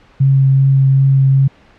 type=tone with vibrato; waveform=sine; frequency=135.4 Hz; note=C#3; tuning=40 cents flat; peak=-7 dBFS; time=0.2-1.48 s; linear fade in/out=10 ms; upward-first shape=triangle; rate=2.6 Hz; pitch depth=11 cents each way; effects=pink hiss -47 dBFS RMS until 1.78 s + low-pass 3000 Hz 12 dB/octave